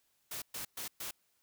white noise bursts, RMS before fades -41 dBFS, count 4, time 0.31-1.11 s, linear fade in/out 5 ms, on 110 ms, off 120 ms, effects white hiss -75 dBFS RMS until 1.42 s

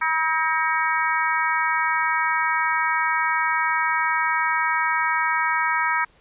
harmonic tone with a mistuned harmonic, 320 Hz, D#4, 49 cents sharp, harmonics 3 / 4 / 5 / 6 / 7, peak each -24 / -25 / -26 / -27 / -27 dBFS, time 0.01-6.05 s, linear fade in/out 10 ms, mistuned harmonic 6, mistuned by -39 cents, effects pink hiss -57 dBFS RMS until 6.2 s + resampled to 8000 Hz

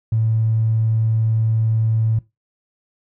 triangle tone, 111.4 Hz, A2, 22 cents sharp, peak -11 dBFS, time 0.12-2.19 s, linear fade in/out 5 ms, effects noise-tail reverb RT60 0.2 s tail -22 dB re dry + tanh soft clip ceiling -12 dBFS

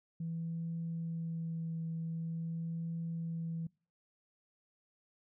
sine tone with vibrato, 164.81 Hz, E3, in tune, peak -35 dBFS, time 0.2-3.67 s, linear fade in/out 5 ms, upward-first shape triangle, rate 0.45 Hz, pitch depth 15 cents each way, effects noise-tail reverb RT60 0.4 s tail -26 dB re dry + tanh soft clip ceiling -31 dBFS

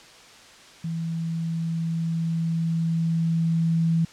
sine tone with level ramp, 164.81 Hz, E3, in tune, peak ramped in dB -26 to -18 dBFS, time 0.84-4.05 s, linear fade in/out 5 ms, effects white hiss -48 dBFS RMS until 4.12 s + low-pass 6000 Hz 12 dB/octave

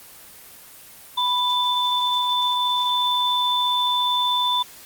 sine tone pair together, 989 / 3526 Hz, B5 / A7, +2 / +3 cents, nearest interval octave + minor seventh, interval 2201 cents, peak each -21 dBFS, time 1.17-4.63 s, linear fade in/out 10 ms, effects white hiss -44 dBFS RMS until 4.85 s + Opus 24 kbps

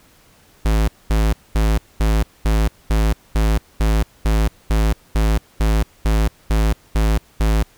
square tone bursts, 53.8 Hz, A1, 38 cents flat, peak -14 dBFS, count 16, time 0.65-7.63 s, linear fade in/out 5 ms, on 230 ms, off 220 ms, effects pink hiss -52 dBFS RMS until 7.77 s

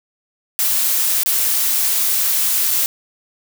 blue noise with dropouts, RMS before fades -17 dBFS, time 0.59-2.86 s, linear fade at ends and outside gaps 0 ms, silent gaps 1.234-1.26 / 2.707-2.711 s, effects none

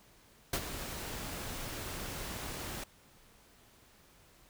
pink noise with ADSR envelope, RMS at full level -30 dBFS, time 0.53-2.84 s, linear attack 4 ms, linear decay 60 ms, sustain -11 dB, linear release 6 ms, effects pink hiss -62 dBFS RMS until 4.49 s

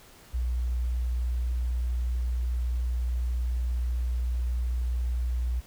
sine tone, 60.8 Hz, B1, 26 cents flat, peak -25 dBFS, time 0.33-5.61 s, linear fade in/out 20 ms, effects pink hiss -53 dBFS RMS until 5.66 s

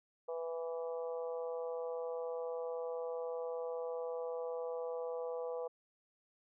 harmonic tone, 165.1 Hz, E3, 3 cents sharp, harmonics 3 / 4 / 5 / 6 / 7, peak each -38 / -47 / -50 / -53 / -54 dBFS, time 0.28-5.68 s, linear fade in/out 10 ms, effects none

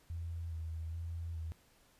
sine tone with vibrato, 82.3 Hz, E2, 2 cents flat, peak -38 dBFS, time 0.1-1.52 s, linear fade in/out 0 ms, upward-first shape square, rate 1.2 Hz, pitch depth 29 cents each way, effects pink hiss -67 dBFS RMS until 1.99 s + resampled to 32000 Hz

